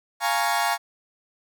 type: chord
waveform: 30% pulse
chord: Bb minor seventh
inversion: second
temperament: equal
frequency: 698.5 / 830.6 / 932.3 / 1108.7 Hz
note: F5 / Ab5 / Bb5 / Db6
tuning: 0 / 0 / 0 / 0 cents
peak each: -24 / -23 / -25 / -26 dBFS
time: 0.2-0.78 s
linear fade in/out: 50 ms
effects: none